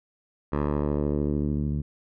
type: tone with low-pass filter sweep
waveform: 10% pulse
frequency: 73.42 Hz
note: D2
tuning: in tune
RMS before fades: -26 dBFS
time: 0.52-1.82 s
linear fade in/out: 10 ms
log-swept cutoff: 1300 to 160 Hz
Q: 1.2
effects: none